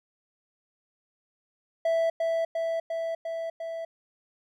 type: tone with echo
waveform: triangle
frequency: 659.3 Hz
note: E5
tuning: in tune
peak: -20 dBFS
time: 1.85-2.1 s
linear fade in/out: 5 ms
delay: 350 ms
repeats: 5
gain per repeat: -2 dB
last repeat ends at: 3.85 s
effects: none